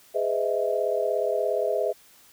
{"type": "chord", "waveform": "sine", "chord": "E major seventh", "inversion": "first", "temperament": "equal with one note detuned", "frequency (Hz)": [415.3, 506, 622.3, 659.3], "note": ["G#4", "B4", "D#5", "E5"], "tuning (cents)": [0, 42, 0, 0], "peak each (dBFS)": -28, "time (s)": [0.14, 1.93], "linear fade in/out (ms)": 20, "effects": ["white hiss -55 dBFS RMS until 2.32 s"]}